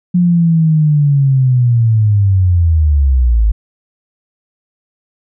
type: linear sweep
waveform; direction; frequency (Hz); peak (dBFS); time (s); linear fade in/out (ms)
sine; down; 179.3 to 51; -7; 0.14-3.52; 10
effects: none